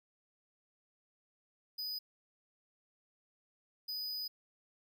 square tone bursts at uneven times, 4978 Hz, D#8, in tune, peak -38 dBFS, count 2, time 1.78-1.99 / 3.88-4.28 s, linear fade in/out 10 ms, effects none

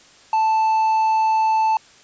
triangle tone, 880 Hz, A5, in tune, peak -13 dBFS, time 0.33-1.77 s, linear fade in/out 2 ms, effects white hiss -49 dBFS RMS until 2.03 s + resampled to 16000 Hz

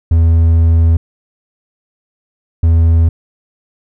triangle tone pair in turn, 82.41 / 82.41 Hz, E2 / E2, 0 / 0 cents, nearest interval unison, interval 0 cents, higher neither, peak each -4 dBFS, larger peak neither, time 0.11-0.97 / 2.63-3.09 s, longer first, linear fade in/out 5 ms, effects none

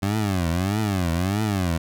20% pulse tone with vibrato, 95 Hz, F#2, 46 cents sharp, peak -16 dBFS, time 0.02-1.78 s, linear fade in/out 10 ms, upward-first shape triangle, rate 1.6 Hz, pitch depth 270 cents each way, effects none

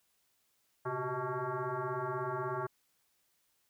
sine tone with frequency modulation, 369.8 Hz, F#4, 1 cent flat, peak -33 dBFS, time 0.85-2.67 s, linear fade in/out 10 ms, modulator 252 Hz, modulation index 4.1, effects white hiss -75 dBFS RMS until 3.69 s

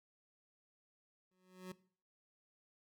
25% pulse tone with exponential growth, 184.4 Hz, F#3, 6 cents flat, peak -39 dBFS, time 1.31-1.72 s, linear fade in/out 5 ms, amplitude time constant 89 ms, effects noise-tail reverb RT60 0.5 s tail -19 dB re dry

